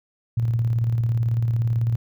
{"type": "tone with tremolo", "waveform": "sine", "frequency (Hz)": 115.8, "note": "A#2", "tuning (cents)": -11, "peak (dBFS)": -17, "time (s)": [0.37, 1.96], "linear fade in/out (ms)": 5, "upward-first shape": "square", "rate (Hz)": 18, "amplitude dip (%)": 35, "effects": []}